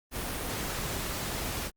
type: noise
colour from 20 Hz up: pink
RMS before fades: -34 dBFS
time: 0.11-1.71 s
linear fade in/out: 50 ms
effects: Opus 32 kbps